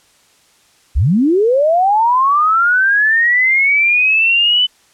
sine linear sweep, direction up, 46.25 to 3018 Hz, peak -9 dBFS, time 0.95-4.67 s, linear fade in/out 20 ms, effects white hiss -52 dBFS RMS until 4.93 s + low-pass 9000 Hz 12 dB/octave

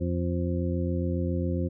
harmonic tone, 87.31 Hz, F2, in tune, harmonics 1 / 2 / 3 / 4 / 6, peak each -28 / -31 / -33 / -34 / -36 dBFS, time 0-1.69 s, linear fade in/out 20 ms, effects none

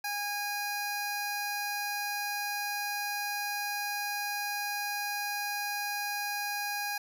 10% pulse tone with notch filter, 820 Hz, G#5, 22 cents flat, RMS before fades -34 dBFS, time 0.04-6.98 s, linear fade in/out 5 ms, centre 3300 Hz, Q 1.7, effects none

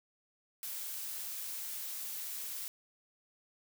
blue noise, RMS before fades -41 dBFS, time 0.63-2.68 s, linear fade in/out 0 ms, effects none

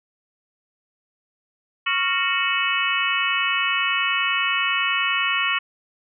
harmonic tone with a mistuned harmonic, 370 Hz, F#4, in tune, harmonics 3 / 4 / 5 / 6 / 7 / 8, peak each -26 / -28 / -27 / -27 / -25 / -26 dBFS, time 1.86-5.59 s, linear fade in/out 10 ms, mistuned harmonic 4, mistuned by -110 cents, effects none

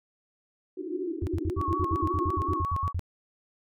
white band-pass noise, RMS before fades -33 dBFS, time 0.77-2.62 s, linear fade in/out 5 ms, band 300 to 370 Hz, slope 96 dB/octave
sine tone bursts, 86.9 Hz, F2, 8 cents flat, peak -26 dBFS, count 16, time 1.22-2.994 s, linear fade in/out 0 ms, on 49 ms, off 66 ms
sine tone with vibrato, 1108.7 Hz, C#6, in tune, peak -28 dBFS, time 1.56-2.93 s, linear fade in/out 50 ms, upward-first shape square, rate 5.5 Hz, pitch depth 28 cents each way
effects none

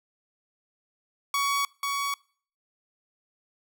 sawtooth tone with echo, 1124 Hz, C#6, 24 cents sharp, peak -20 dBFS, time 1.34-1.65 s, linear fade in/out 2 ms, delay 490 ms, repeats 1, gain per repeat -3 dB, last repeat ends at 2.14 s, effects noise-tail reverb RT60 0.5 s tail -24 dB re dry

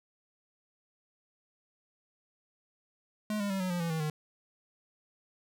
square tone with pitch steps, 212.2 / 202.5 / 193.24 / 184.41 / 175.98 / 167.94 / 160.26 / 152.94 Hz, G#3 / G#3 / G3 / F#3 / F3 / E3 / E3 / D#3, +38 / -43 / -25 / -6 / +13 / +33 / -49 / -29 cents, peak -31 dBFS, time 3.3-4.1 s, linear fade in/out 2 ms, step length 100 ms, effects none

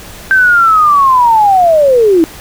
sine linear sweep, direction down, 1568 to 311.1 Hz, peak -4 dBFS, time 0.31-2.24 s, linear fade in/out 0 ms, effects pink hiss -31 dBFS RMS until 2.4 s

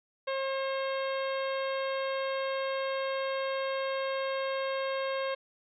harmonic tone, 537 Hz, C5, 45 cents sharp, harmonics 1 / 2 / 3 / 4 / 5 / 6 / 7 / 8, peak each -31 / -37 / -41 / -43 / -45 / -47 / -48 / -49 dBFS, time 0.27-5.35 s, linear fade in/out 10 ms, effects none

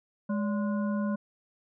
harmonic tone with a mistuned harmonic, 207.7 Hz, G#3, in tune, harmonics 1 / 3 / 5 / 7, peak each -27 / -37 / -41 / -44 dBFS, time 0.29-1.16 s, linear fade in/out 10 ms, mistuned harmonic 3, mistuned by -140 cents, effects none

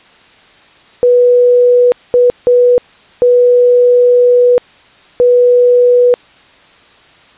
sine tone bursts at uneven times, 490.2 Hz, B4, 13 cents flat, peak -4 dBFS, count 5, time 1.03-1.92 / 2.14-2.3 / 2.47-2.78 / 3.22-4.58 / 5.2-6.14 s, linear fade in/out 0 ms, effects white hiss -43 dBFS RMS until 7.37 s + resampled to 8000 Hz

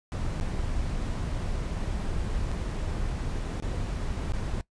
brown noise with dropouts, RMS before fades -30 dBFS, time 0.12-4.61 s, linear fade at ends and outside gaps 0 ms, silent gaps 0.399-0.411 / 2.516-2.522 / 3.6-3.624 / 4.32-4.335 s, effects noise-tail reverb RT60 0.1 s tail -19 dB re dry + resampled to 22050 Hz

